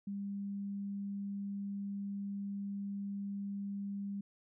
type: tone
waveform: sine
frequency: 200 Hz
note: G3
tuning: 35 cents sharp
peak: -37 dBFS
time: 0.07-4.21 s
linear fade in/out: 5 ms
effects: none